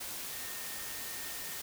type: tone in noise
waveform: sine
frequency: 1832 Hz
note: A#6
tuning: 31 cents flat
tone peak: -50 dBFS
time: 0.31-1.59 s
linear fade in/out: 10 ms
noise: white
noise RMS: -41 dBFS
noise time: 0-1.62 s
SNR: -12 dB
effects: none